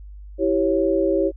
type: tone cluster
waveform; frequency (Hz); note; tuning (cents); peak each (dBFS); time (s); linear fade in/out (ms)
sine; 328.6 / 390.3 / 550; E4 / G4 / C#5; -5 / -8 / -14; -21; 0.38-1.32; 50
effects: added 50 Hz sine -36 dBFS peak until 1.36 s